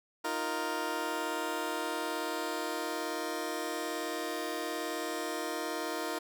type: chord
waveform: 15% pulse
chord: Eb suspended second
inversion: none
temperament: just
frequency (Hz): 311.1 / 350 / 466.7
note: Eb4 / F4 / Bb4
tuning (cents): 0 / +4 / +2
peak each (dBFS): -31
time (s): 0.24-6.19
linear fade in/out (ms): 10
effects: none